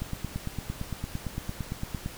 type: click train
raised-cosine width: 5 ms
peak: -19 dBFS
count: 19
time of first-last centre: 0.02-2.061 s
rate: 8.82 Hz
effects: pink hiss -44 dBFS RMS until 2.17 s